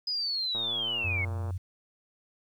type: linear sweep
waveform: sine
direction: down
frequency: 5020 to 2141 Hz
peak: -28 dBFS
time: 0.07-1.25 s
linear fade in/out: 5 ms
type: click train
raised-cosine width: 1 ms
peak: -29 dBFS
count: 112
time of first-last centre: 0.55-1.507 s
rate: 116 Hz
type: tone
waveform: sine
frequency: 91.7 Hz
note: F#2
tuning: 15 cents flat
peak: -30 dBFS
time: 1.04-1.58 s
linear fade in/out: 10 ms
effects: 10-bit